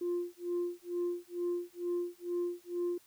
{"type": "tone with tremolo", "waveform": "sine", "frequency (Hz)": 350.6, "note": "F4", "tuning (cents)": 7, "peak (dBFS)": -28, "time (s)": [0.01, 2.98], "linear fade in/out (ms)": 5, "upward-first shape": "sine", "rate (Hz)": 2.2, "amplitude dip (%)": 100, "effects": ["tanh soft clip ceiling -28 dBFS", "white hiss -64 dBFS RMS until 3.06 s"]}